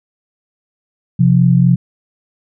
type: tone pair together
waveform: sine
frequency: 130.81 / 174.61 Hz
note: C3 / F3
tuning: 0 / 0 cents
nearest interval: perfect fourth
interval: 500 cents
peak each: -10 dBFS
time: 1.19-1.76 s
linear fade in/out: 10 ms
effects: none